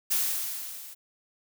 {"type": "noise with level ramp", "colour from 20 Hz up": "blue", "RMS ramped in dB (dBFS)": [-24, -45], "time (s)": [0.1, 0.95], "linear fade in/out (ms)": 20, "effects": []}